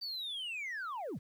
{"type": "linear sweep", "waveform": "sine", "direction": "down", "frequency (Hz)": [4641, 79.7], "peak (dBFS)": -35, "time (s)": [0.01, 1.19], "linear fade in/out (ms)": 20, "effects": ["tanh soft clip ceiling -36 dBFS", "11-bit"]}